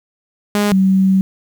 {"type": "tone pair in turn", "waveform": ["sawtooth", "sine"], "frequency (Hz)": [206.3, 190.85], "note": ["G#3", "G3"], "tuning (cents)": [-11, -46], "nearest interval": "minor second", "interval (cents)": 135, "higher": "first", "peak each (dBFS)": -9, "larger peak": "neither", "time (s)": [[0.55, 0.72], [0.72, 1.21]], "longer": "second", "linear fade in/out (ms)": 0, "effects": ["7-bit"]}